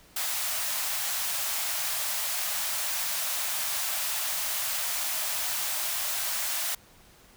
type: high-pass noise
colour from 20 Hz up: white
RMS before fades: -30 dBFS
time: 0.16-6.75 s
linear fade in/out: 5 ms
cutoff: 580 Hz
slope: 96 dB/octave
effects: pink hiss -56 dBFS RMS until 7.36 s